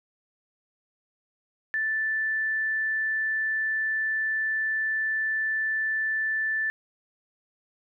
sine tone, 1760 Hz, A6, in tune, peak -24 dBFS, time 1.74-6.7 s, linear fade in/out 0 ms, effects none

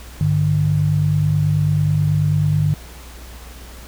sine tone pair together, 101.56 / 150.8 Hz, G#2 / D3, -38 / +46 cents, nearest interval perfect fifth, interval 684 cents, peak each -19 / -15 dBFS, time 0.21-2.74 s, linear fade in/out 0 ms, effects added 60 Hz sine -36 dBFS peak until 3.87 s + pink hiss -41 dBFS RMS until 3.87 s

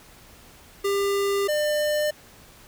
square tone pair in turn, 399.1 / 599.7 Hz, G4 / D5, +31 / +36 cents, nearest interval perfect fifth, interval 705 cents, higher second, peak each -22 dBFS, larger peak neither, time 0.84-1.48 / 1.48-2.11 s, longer first, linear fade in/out 10 ms, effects pink hiss -50 dBFS RMS until 2.67 s

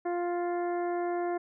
harmonic tone, 349.9 Hz, F4, 3 cents sharp, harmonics 1 / 2 / 3 / 4 / 5 / 6, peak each -30 / -33 / -43 / -46 / -47 / -52 dBFS, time 0.05-1.38 s, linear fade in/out 10 ms, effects none

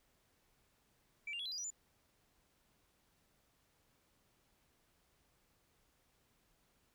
sine tone with pitch steps, 2322 / 2793 / 3361 / 4043 / 4864 / 5851 / 7039 Hz, D7 / F7 / G#7 / B7 / D#8 / F#8 / A8, -20 / -1 / +20 / +40 / -40 / -20 / 0 cents, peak -39 dBFS, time 1.27-1.704 s, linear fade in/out 5 ms, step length 62 ms, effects tanh soft clip ceiling -37 dBFS + pink hiss -75 dBFS RMS until 6.94 s

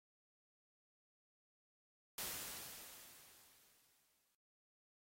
white noise with exponential decay, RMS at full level -43 dBFS, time 2.18-4.35 s, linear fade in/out 2 ms, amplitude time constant 470 ms, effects AAC 48 kbps

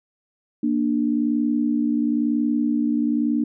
sine tone pair together, 234.7 / 295.7 Hz, A#3 / D4, +12 / +12 cents, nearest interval major third, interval 400 cents, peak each -21 dBFS, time 0.63-3.44 s, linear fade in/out 5 ms, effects none

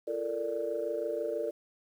sine chord, Bb major seventh, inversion second, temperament equal with one note detuned, 340.9 / 440 / 466.2 / 587.3 Hz, F4 / A4 / Bb4 / D5, -42 / 0 / 0 / 0 cents, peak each -39 / -36 / -35 / -34 dBFS, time 0.07-1.51 s, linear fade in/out 10 ms, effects tanh soft clip ceiling -21 dBFS + 10-bit

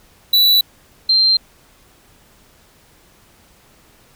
square / sine tone pair in turn, 3951 / 4154 Hz, B7 / C8, 0 / -13 cents, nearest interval minor second, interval 87 cents, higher second, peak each -10 dBFS, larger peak neither, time 0.33-0.61 / 1.09-1.37 s, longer neither, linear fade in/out 5 ms, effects pink hiss -51 dBFS RMS until 4.15 s

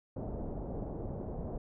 pink low-pass noise, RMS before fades -39 dBFS, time 0.16-1.58 s, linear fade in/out 5 ms, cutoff 700 Hz, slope 24 dB/octave, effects none

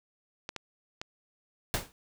clicks, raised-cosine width 0.2 ms, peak -19 dBFS, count 3, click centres 0.491 / 0.563 / 1.015 s
pink noise with exponential decay, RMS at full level -26 dBFS, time 1.74-1.92 s, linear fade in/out 0 ms, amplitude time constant 39 ms
effects none

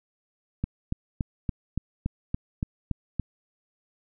click train, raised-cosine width 5 ms, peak -14 dBFS, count 10, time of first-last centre 0.64-3.197 s, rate 3.52 Hz, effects none

